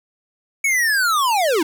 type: linear sweep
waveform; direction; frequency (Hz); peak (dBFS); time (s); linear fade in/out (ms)
square; down; 2252 to 290.8; -16; 0.64-1.63; 5
effects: none